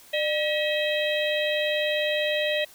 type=harmonic tone with a mistuned harmonic; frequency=641 Hz; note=E5; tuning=49 cents flat; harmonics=1 / 3 / 4 / 5 / 6; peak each=-25 / -30 / -31 / -32 / -33 dBFS; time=0.13-2.65 s; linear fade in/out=10 ms; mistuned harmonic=1; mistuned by=-110 cents; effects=white hiss -51 dBFS RMS until 2.74 s